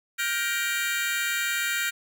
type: chord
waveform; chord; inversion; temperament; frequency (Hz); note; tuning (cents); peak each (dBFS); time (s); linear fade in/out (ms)
sawtooth; G minor seventh; third; just; 1411.2 / 1568 / 1881.6 / 2352; F6 / G6 / Bb6 / D7; +18 / 0 / +16 / +2; -27 / -27 / -27 / -27; 0.18-1.91; 20
effects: none